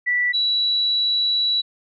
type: tone pair in turn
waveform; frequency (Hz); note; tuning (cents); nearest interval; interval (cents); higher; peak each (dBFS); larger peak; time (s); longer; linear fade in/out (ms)
sine; 1963 / 3926; B6 / B7; -11 / -11; octave; 1200; second; -17; neither; 0.06-0.33 / 0.33-1.62; second; 20
effects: none